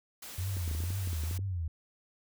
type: noise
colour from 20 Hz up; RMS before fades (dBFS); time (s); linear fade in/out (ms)
white; -45; 0.22-1.38; 5
type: tone with vibrato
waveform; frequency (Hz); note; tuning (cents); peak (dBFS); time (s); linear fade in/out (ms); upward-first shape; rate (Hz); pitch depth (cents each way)
sine; 87.31; F2; 0; -31; 0.38-1.68; 5; triangle; 2.1; 230
type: clicks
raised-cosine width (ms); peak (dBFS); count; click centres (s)
3; -31; 12; 0.569 / 0.678 / 0.713 / 0.75 / 0.804 / 0.838 / 0.905 / 1.074 / 1.131 / 1.236 / 1.311 / 1.391
effects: none